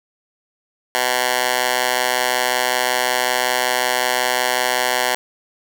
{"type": "tone with high-pass filter", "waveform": "10% pulse", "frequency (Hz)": 125.4, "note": "B2", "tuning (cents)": 27, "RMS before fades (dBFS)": -19, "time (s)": [0.95, 5.15], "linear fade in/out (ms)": 0, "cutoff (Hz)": 920, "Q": 0.88, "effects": []}